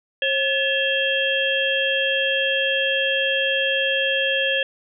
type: harmonic tone with a mistuned harmonic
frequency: 540 Hz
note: C#5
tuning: 45 cents flat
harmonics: 1 / 3 / 5 / 6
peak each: -24 / -24 / -24 / -24 dBFS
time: 0.22-4.63 s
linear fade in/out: 2 ms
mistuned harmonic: 3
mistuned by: +100 cents
effects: none